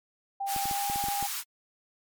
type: tone with pitch glide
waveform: sine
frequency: 790 to 805.2 Hz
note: G5 to G5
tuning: +13 to +46 cents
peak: -29 dBFS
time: 0.4-1.27 s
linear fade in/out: 10 ms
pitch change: +33 cents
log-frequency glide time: 0.51-0.86 s
type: high-pass noise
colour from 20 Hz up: white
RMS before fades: -34 dBFS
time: 0.46-1.44 s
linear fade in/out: 50 ms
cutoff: 880 Hz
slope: 48 dB/octave
type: clicks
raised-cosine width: 3 ms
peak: -27 dBFS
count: 8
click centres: 0.563 / 0.656 / 0.712 / 0.899 / 0.959 / 1.04 / 1.085 / 1.227 s
effects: MP3 96 kbps